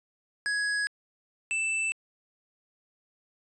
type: tone pair in turn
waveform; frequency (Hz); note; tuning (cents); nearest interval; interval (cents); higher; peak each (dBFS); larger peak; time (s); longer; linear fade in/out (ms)
square; 1669 / 2649; G#6 / E7; +8 / +8; minor sixth; 800; second; -27; neither; 0.46-0.87 / 1.51-1.92; neither; 0
effects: resampled to 22050 Hz